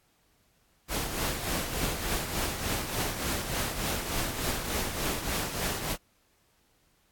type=noise with tremolo; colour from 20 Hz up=pink; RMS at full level=-29 dBFS; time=0.88-5.97 s; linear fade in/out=50 ms; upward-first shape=triangle; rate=3.4 Hz; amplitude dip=60%; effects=pink hiss -68 dBFS RMS until 7.11 s + AAC 64 kbps